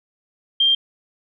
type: tone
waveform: sine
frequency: 3183 Hz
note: G7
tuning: 26 cents sharp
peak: -13 dBFS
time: 0.6-0.75 s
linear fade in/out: 5 ms
effects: none